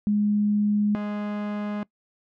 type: tone pair in turn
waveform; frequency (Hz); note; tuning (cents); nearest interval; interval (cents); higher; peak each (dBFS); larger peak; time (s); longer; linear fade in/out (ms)
sine / 45% pulse; 207.7 / 207.7; G#3 / G#3; 0 / 0; unison; 0; neither; -19 / -27; first; 0.07-0.95 / 0.95-1.83; neither; 0
effects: noise-tail reverb RT60 0.1 s tail -22 dB re dry + low-pass 2000 Hz 12 dB/octave